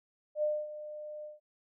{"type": "tone with ADSR envelope", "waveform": "sine", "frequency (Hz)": 603, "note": "D5", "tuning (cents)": 46, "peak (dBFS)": -26, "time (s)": [0.35, 1.4], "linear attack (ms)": 79, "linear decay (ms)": 240, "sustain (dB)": -14, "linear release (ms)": 160, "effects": []}